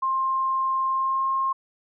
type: tone with pitch glide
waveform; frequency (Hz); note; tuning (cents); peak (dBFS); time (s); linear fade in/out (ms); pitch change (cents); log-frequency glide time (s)
sine; 1058 to 1068.4; C6 to C6; +19 to +36; -21; 0.02-1.53; 10; +17; 0.89-1.26
effects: none